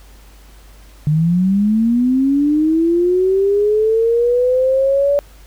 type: linear sweep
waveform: sine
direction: up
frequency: 147.7 to 576 Hz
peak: -11 dBFS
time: 1.07-5.19 s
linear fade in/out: 0 ms
effects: added 50 Hz sine -40 dBFS peak until 5.46 s + pink hiss -48 dBFS RMS until 5.46 s